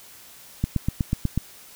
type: click train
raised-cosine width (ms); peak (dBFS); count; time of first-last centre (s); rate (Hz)
5; -9; 7; 0.64-1.376; 8.15
effects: white hiss -47 dBFS RMS until 1.75 s